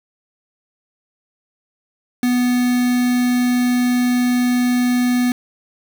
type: tone with quantisation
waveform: triangle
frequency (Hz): 246.9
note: B3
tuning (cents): 0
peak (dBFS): -12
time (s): 2.23-5.32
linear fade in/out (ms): 2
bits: 4
effects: none